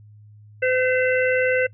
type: harmonic tone with a mistuned harmonic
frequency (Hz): 510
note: C5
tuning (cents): -44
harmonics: 1 / 3 / 4 / 5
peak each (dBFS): -19 / -24 / -25 / -29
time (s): 0.62-1.67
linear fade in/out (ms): 10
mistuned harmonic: 5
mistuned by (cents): +86
effects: noise-tail reverb RT60 0.1 s tail -23 dB re dry + added 105 Hz sine -44 dBFS peak until 1.73 s